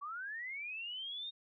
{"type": "linear sweep", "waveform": "sine", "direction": "up", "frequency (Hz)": [1110, 3720], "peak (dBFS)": -40, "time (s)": [0.01, 1.31], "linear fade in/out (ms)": 20, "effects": []}